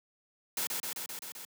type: noise with echo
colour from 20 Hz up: white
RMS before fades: -33 dBFS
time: 0.57-0.67 s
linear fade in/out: 2 ms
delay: 130 ms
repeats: 6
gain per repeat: -2 dB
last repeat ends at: 1.45 s
effects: high-pass 200 Hz 12 dB/octave